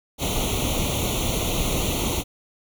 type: noise with comb filter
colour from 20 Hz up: pink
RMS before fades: -24 dBFS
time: 0.18-2.24 s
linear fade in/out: 50 ms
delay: 0.3 ms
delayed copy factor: +0.95
effects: none